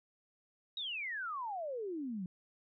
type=exponential sweep; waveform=sine; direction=down; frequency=3863 to 174.2 Hz; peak=-37 dBFS; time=0.77-2.26 s; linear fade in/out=2 ms; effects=none